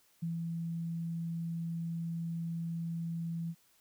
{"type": "tone with ADSR envelope", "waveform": "sine", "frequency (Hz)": 166.9, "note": "E3", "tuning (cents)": 22, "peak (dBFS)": -32, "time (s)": [0.22, 3.55], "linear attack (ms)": 11, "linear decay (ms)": 140, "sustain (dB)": -2, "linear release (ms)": 54, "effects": ["white hiss -68 dBFS RMS until 3.8 s"]}